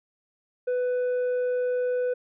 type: tone with tanh clipping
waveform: sine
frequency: 497.4 Hz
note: B4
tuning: 12 cents sharp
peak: -24 dBFS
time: 0.67-2.14 s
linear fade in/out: 10 ms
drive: 4 dB
effects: none